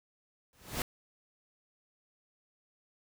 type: noise with exponential growth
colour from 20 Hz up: pink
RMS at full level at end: -30 dBFS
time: 0.53-0.82 s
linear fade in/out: 1 ms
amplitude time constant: 62 ms
effects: none